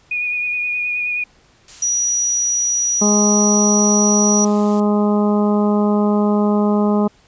sine tone with vibrato, 2457 Hz, D#7, 22 cents flat, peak -18 dBFS, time 0.11-1.24 s, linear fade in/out 5 ms, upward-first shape sine, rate 9.5 Hz, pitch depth 18 cents each way
blue noise, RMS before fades -34 dBFS, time 1.68-4.8 s, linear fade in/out 2 ms
sine tone, 5820 Hz, F#8, 29 cents flat, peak -15 dBFS, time 1.82-4.45 s, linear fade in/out 5 ms
harmonic tone, 207.7 Hz, G#3, in tune, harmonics 1 / 2 / 3 / 4 / 5 / 6, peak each -14 / -20 / -24 / -26 / -28 / -30 dBFS, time 3.01-7.08 s, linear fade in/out 10 ms
effects pink hiss -53 dBFS RMS until 7.27 s + resampled to 16000 Hz

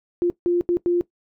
sine tone bursts at uneven times, 349.8 Hz, F4, 3 cents sharp, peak -16 dBFS, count 4, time 0.22-0.3 / 0.46-0.61 / 0.69-0.77 / 0.86-1.01 s, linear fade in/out 0 ms, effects noise-tail reverb RT60 0.1 s tail -18 dB re dry

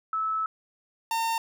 sine / 45% pulse tone pair in turn, 1304 / 909.9 Hz, E6 / A#5, -19 / -42 cents, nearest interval tritone, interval 623 cents, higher first, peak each -25 dBFS, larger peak neither, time 0.13-0.46 / 1.11-1.38 s, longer first, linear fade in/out 2 ms, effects none

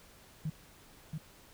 sine tone with echo, 155.56 Hz, D#3, in tune, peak -32 dBFS, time 0.45-0.5 s, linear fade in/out 5 ms, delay 680 ms, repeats 1, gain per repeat -3 dB, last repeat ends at 1.18 s, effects pink hiss -58 dBFS RMS until 1.53 s

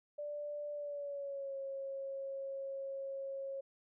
sine tone with pitch glide, 587.3 to 544.8 Hz, D5 to C#5, 0 to -30 cents, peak -39 dBFS, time 0.18-3.61 s, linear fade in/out 10 ms, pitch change -130 cents, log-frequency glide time 0.73-1.56 s, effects none

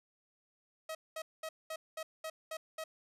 sawtooth tone bursts, 637 Hz, D#5, 41 cents sharp, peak -35 dBFS, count 8, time 0.89-2.84 s, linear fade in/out 5 ms, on 60 ms, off 210 ms, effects resampled to 32000 Hz + 12-bit

